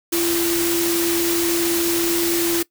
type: tone in noise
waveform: sine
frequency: 340 Hz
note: F4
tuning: 46 cents flat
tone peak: -19 dBFS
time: 0.12-2.63 s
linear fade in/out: 10 ms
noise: white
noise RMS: -23 dBFS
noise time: 0.12-2.63 s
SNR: +1 dB
effects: noise-tail reverb RT60 0.1 s tail -20 dB re dry